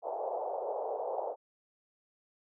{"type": "band-pass noise", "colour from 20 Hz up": "white", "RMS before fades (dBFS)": -36, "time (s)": [0.02, 1.36], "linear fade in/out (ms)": 50, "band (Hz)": [440, 820], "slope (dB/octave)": 48, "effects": []}